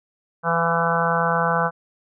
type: harmonic tone with a mistuned harmonic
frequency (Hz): 167.2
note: E3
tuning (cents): +25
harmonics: 1 / 3 / 4 / 5 / 6 / 7 / 8 / 9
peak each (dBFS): -26 / -26 / -26 / -26 / -26 / -26 / -26 / -26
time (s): 0.43-1.71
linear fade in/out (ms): 50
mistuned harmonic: 4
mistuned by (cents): +23
effects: none